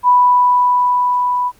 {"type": "tone with level ramp", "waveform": "sine", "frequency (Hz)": 988, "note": "B5", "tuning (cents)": 0, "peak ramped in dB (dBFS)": [-6, -14], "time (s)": [0.03, 1.52], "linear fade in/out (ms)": 50, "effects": ["pink hiss -50 dBFS RMS until 1.59 s", "Opus 24 kbps"]}